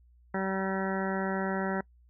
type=harmonic tone; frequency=191.8 Hz; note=G3; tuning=37 cents flat; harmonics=1 / 2 / 3 / 4 / 5 / 7 / 8 / 9 / 10; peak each=-32 / -35 / -37 / -38 / -39 / -40 / -41 / -42 / -42 dBFS; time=0.34-1.81 s; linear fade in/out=5 ms; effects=noise-tail reverb RT60 0.1 s tail -24 dB re dry + added 60 Hz sine -57 dBFS peak until 2.09 s